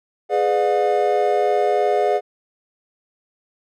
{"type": "chord", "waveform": "triangle", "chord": "G# diminished seventh", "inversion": "none", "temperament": "just", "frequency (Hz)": [415.3, 498.4, 598, 717.6], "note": ["G#4", "B4", "D5", "F5"], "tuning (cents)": [0, 16, 31, 47], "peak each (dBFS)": [-18, -22, -20, -18], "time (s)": [0.29, 2.21], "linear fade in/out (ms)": 50, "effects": []}